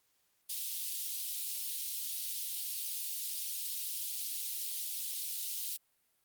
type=high-pass noise; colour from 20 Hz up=white; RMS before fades=-38 dBFS; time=0.49-5.77 s; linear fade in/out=10 ms; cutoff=3200 Hz; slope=24 dB/octave; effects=white hiss -75 dBFS RMS until 6.24 s + Opus 48 kbps